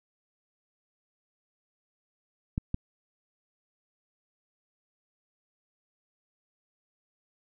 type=clicks; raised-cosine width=5 ms; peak=-16 dBFS; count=2; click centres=2.579 / 2.744 s; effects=none